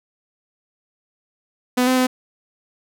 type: tone with pitch steps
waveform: sawtooth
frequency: 249.9 / 256.8 / 254.6 Hz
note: B3 / C4 / C4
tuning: +21 / -32 / -47 cents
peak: -11 dBFS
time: 1.77-2.07 s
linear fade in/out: 10 ms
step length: 100 ms
effects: none